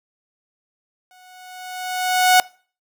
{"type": "tone with exponential growth", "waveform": "sawtooth", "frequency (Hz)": 736, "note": "F#5", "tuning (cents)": -9, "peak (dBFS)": -5, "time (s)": [1.11, 2.4], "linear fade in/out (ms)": 1, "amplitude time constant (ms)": 280, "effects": ["noise-tail reverb RT60 0.4 s tail -23 dB re dry"]}